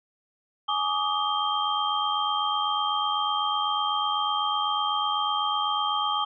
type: tone cluster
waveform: sine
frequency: 841 / 1151 / 1239 / 3171 Hz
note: G#5 / D6 / D#6 / G7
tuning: +22 / -35 / -8 / +19 cents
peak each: -29 dBFS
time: 0.68-6.25 s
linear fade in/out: 10 ms
effects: none